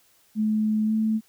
sine tone with pitch glide, 215.4 to 219 Hz, A3 to A3, -37 to -8 cents, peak -20 dBFS, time 0.35-1.21 s, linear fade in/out 50 ms, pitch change +29 cents, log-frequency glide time 0.85-0.93 s, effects white hiss -61 dBFS RMS until 1.28 s

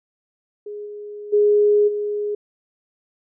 sine tone with level steps, 415.3 Hz, G#4, in tune, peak -29 / -31 / -12 / -21 dBFS, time 0.66-2.35 s, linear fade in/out 5 ms, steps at 0.85 / 1.32 / 1.87 s, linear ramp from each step 20 ms, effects none

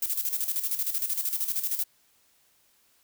violet noise with tremolo, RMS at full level -27 dBFS, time 0.02-1.84 s, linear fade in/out 5 ms, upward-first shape square, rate 13 Hz, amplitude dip 65%, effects white hiss -65 dBFS RMS until 3.03 s

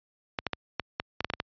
clicks, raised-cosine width 0.3 ms, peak -12 dBFS, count 10, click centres 0.388 / 0.467 / 0.533 / 0.797 / 0.999 / 1.206 / 1.246 / 1.301 / 1.337 / 1.401 s, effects high-pass 60 Hz 12 dB/octave + resampled to 11025 Hz

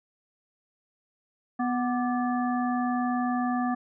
harmonic tone with a mistuned harmonic, 246.9 Hz, B3, in tune, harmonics 1 / 3 / 5 / 7, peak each -26 / -30 / -34 / -39 dBFS, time 1.59-3.75 s, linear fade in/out 10 ms, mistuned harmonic 5, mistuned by -78 cents, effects none

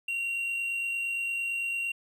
triangle tone with amplitude modulation, 2754 Hz, F7, 25 cents flat, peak -26 dBFS, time 0.08-1.92 s, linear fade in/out 5 ms, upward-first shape sine, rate 48.8 Hz, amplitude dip 25%, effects none

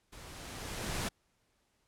pink noise with level ramp, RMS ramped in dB -51 to -34 dBFS, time 0.12-1.09 s, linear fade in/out 10 ms, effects pink hiss -75 dBFS RMS until 1.87 s + low-pass 11000 Hz 12 dB/octave

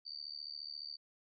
sine tone with amplitude modulation, 4600 Hz, D8, 37 cents flat, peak -39 dBFS, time 0.05-0.97 s, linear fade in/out 20 ms, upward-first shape sine, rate 74.4 Hz, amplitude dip 95%, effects none

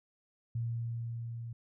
sine tone with level ramp, 116.54 Hz, A#2, in tune, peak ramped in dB -31 to -39 dBFS, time 0.55-1.53 s, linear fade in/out 5 ms, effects none

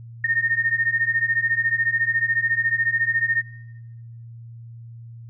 sine beating tone pair, 1825 / 1839 Hz, A#6 / A#6, -37 / -24 cents, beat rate 14 Hz, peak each -22 / -21 dBFS, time 0.24-3.42 s, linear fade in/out 5 ms, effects noise-tail reverb RT60 0.9 s tail -17 dB re dry + added 116 Hz sine -37 dBFS peak until 5.29 s

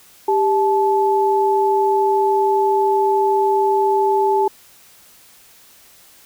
sine tone pair together, 394.8 / 867 Hz, G4 / A5, +12 / -26 cents, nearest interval octave + major second, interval 1362 cents, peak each -16 dBFS, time 0.28-4.48 s, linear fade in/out 5 ms, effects white hiss -48 dBFS RMS until 6.25 s

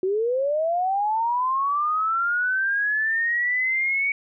sine linear sweep, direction up, 363.6 to 2255 Hz, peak -20 dBFS, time 0.03-4.12 s, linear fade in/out 2 ms, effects none

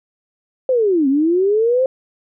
sine linear two-way sweep, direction down then up, 532 to 261.6 to 532 Hz, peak -12 dBFS, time 0.69-1.86 s, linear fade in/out 2 ms, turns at 1.08 s, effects none

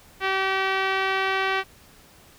5% pulse tone with low-pass filter, 384 Hz, G4, 36 cents flat, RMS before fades -24 dBFS, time 0.2-1.64 s, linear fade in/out 50 ms, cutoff 2200 Hz, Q 0.91, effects pink hiss -52 dBFS RMS until 2.38 s

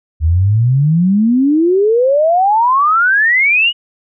sine exponential sweep, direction up, 75.2 to 2960 Hz, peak -8 dBFS, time 0.2-3.73 s, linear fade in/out 50 ms, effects none

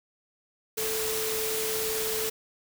sine tone in noise, 439.4 Hz, A4, 2 cents flat, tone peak -31 dBFS, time 0.77-2.3 s, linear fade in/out 10 ms, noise white, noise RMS -31 dBFS, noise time 0.77-2.3 s, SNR -3 dB, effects none

